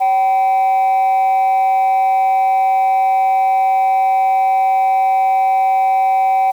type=tone with frequency modulation; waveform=sine; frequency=767 Hz; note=G5; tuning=38 cents flat; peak=-8 dBFS; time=0-6.52 s; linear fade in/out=20 ms; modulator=217 Hz; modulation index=0.2; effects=tanh soft clip ceiling -10 dBFS + 7-bit